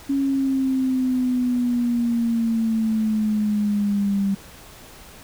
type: exponential sweep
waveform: sine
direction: down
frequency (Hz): 277.2 to 196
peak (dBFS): -18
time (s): 0.09-4.35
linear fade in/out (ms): 10
effects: pink hiss -44 dBFS RMS until 5.23 s